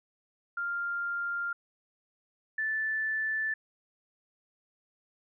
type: tone pair in turn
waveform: sine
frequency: 1396.9 / 1755.1 Hz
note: F6 / A6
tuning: 0 / -5 cents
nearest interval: major third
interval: 395 cents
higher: second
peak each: -30 / -28 dBFS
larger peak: second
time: 0.57-1.53 / 2.58-3.54 s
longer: neither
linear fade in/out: 5 ms
effects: none